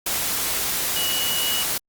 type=tone in noise; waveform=sine; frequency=2922 Hz; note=F#7; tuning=22 cents flat; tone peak=-25 dBFS; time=0.96-1.63 s; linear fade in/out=5 ms; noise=white; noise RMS=-24 dBFS; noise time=0.06-1.78 s; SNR=-4 dB; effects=Opus 48 kbps